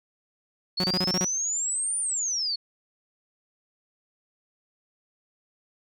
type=exponential two-way sweep; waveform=sine; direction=up then down; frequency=4324 to 9397 to 4324 Hz; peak=-25 dBFS; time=0.77-2.56 s; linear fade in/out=10 ms; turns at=1.99 s
type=tone bursts; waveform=sawtooth; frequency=183.4 Hz; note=F#3; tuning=15 cents flat; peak=-21 dBFS; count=7; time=0.8-1.247 s; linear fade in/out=0 ms; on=39 ms; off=29 ms
effects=none